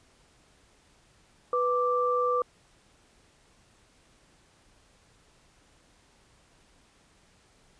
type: tone pair together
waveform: sine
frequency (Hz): 493.9 / 1174.7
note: B4 / D6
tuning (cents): 0 / 0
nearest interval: octave + minor third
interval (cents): 1500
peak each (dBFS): -26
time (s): 1.53-2.42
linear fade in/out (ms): 2
effects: pink hiss -62 dBFS RMS until 7.79 s + resampled to 22050 Hz